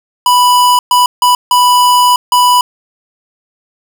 square tone bursts at uneven times, 987.8 Hz, B5, in tune, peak -6 dBFS, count 5, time 0.26-0.79 / 0.91-1.06 / 1.22-1.35 / 1.51-2.16 / 2.32-2.61 s, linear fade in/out 2 ms, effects none

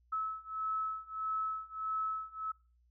sine beating tone pair, 1297 / 1298.6 Hz, E6 / E6, -28 / -26 cents, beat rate 1.6 Hz, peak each -38 / -37 dBFS, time 0.12-2.52 s, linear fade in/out 10 ms, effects noise-tail reverb RT60 0.4 s tail -25 dB re dry + added 60 Hz sine -66 dBFS peak until 2.9 s

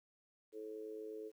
harmonic tone, 108.4 Hz, A2, 25 cents flat, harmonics 3 / 4 / 5, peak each -52 / -45 / -56 dBFS, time 0.52-1.32 s, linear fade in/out 50 ms, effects 12-bit

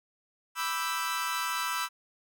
sawtooth chord, E minor seventh, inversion second, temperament equal, 987.8 / 1174.7 / 1318.5 / 1568 Hz, B5 / D6 / E6 / G6, 0 / 0 / 0 / 0 cents, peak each -31 / -35 / -29 / -34 dBFS, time 0.55-1.89 s, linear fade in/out 50 ms, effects none

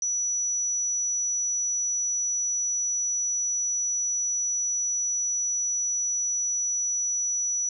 sine tone, 5900 Hz, F#8, 6 cents flat, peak -24 dBFS, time 0.02-7.69 s, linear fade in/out 2 ms, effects none

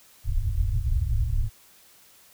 pink low-pass noise, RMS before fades -24 dBFS, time 0.24-1.5 s, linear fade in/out 50 ms, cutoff 120 Hz, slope 96 dB/octave, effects white hiss -55 dBFS RMS until 2.33 s

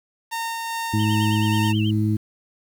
sawtooth tone with tremolo, 916 Hz, A#5, 31 cents flat, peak -21 dBFS, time 0.31-1.73 s, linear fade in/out 20 ms, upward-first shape sine, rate 2.5 Hz, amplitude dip 25%
harmonic tone, 107 Hz, A2, 48 cents flat, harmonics 1 / 2 / 3, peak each -20 / -23 / -25 dBFS, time 0.93-2.17 s, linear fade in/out 10 ms
sine tone with vibrato, 2900 Hz, F#7, 35 cents flat, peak -30 dBFS, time 0.99-1.91 s, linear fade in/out 5 ms, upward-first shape sine, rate 9.3 Hz, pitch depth 160 cents each way
effects 8-bit

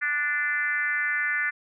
sine tone with frequency modulation, 1760 Hz, A6, in tune, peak -23 dBFS, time 0.01-1.51 s, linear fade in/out 20 ms, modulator 291 Hz, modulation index 1.2, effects none

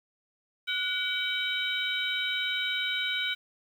harmonic tone with a mistuned harmonic, 763 Hz, G5, 47 cents flat, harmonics 2 / 3 / 4 / 5, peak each -33 / -33 / -33 / -33 dBFS, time 0.67-3.35 s, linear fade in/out 20 ms, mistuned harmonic 2, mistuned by -70 cents, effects 9-bit

